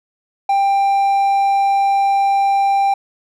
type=tone; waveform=triangle; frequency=791 Hz; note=G5; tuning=15 cents sharp; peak=-10 dBFS; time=0.49-2.94 s; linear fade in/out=5 ms; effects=none